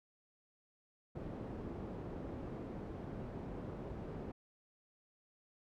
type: low-pass noise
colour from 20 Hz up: white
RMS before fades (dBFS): -45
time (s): 1.15-4.32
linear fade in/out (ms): 10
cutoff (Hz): 370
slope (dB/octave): 12
effects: none